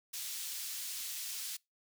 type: high-pass noise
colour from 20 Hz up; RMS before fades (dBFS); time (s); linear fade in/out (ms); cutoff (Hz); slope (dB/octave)
pink; -41; 0.13-1.57; 10; 4100; 12
effects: noise-tail reverb RT60 0.2 s tail -24 dB re dry